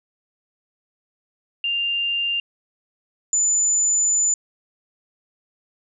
sine tone pair in turn, 2794 / 7014 Hz, F7 / A8, 0 / -6 cents, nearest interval octave + major third, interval 1594 cents, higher second, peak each -20 / -16 dBFS, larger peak second, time 1.64-2.4 / 3.33-4.34 s, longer second, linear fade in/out 2 ms, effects none

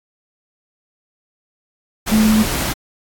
sine tone in noise, 216.8 Hz, A3, 25 cents flat, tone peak -10 dBFS, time 2.11-2.44 s, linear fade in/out 20 ms, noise pink, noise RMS -21 dBFS, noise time 2.06-2.74 s, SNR +8 dB, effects AAC 64 kbps

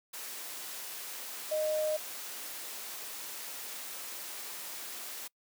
sine tone in noise, 617 Hz, D#5, 15 cents flat, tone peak -28 dBFS, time 1.51-1.97 s, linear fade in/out 10 ms, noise white, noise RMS -42 dBFS, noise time 0.13-5.28 s, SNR +11 dB, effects noise-tail reverb RT60 0.1 s tail -25 dB re dry + high-pass 300 Hz 12 dB/octave

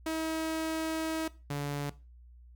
sawtooth tone pair in turn, 320 / 143.74 Hz, D#4 / D3, +49 / -37 cents, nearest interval octave + major second, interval 1386 cents, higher first, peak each -27 / -28 dBFS, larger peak first, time 0.06-1.28 / 1.5-1.9 s, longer first, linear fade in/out 5 ms, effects noise-tail reverb RT60 0.3 s tail -18 dB re dry + added 60 Hz sine -51 dBFS peak until 2.55 s

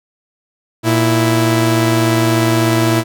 sawtooth tone pair together, 116.53 / 329.6 Hz, A#2 / E4, 0 / 0 cents, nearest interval octave + tritone, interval 1800 cents, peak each -10 dBFS, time 0.83-3.04 s, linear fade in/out 50 ms, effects none

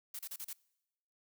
blue noise bursts, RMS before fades -43 dBFS, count 5, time 0.14-0.531 s, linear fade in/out 5 ms, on 51 ms, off 34 ms, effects noise-tail reverb RT60 0.9 s tail -24 dB re dry

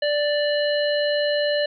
harmonic tone, 587.3 Hz, D5, in tune, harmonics 1 / 3 / 5 / 7, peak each -20 / -28 / -30 / -30 dBFS, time 0.02-1.66 s, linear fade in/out 5 ms, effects none

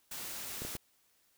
white noise, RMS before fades -42 dBFS, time 0.11-0.77 s, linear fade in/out 5 ms
clicks, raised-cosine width 2 ms, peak -28 dBFS, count 3, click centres 0.62 / 0.65 / 0.753 s
effects white hiss -71 dBFS RMS until 1.37 s

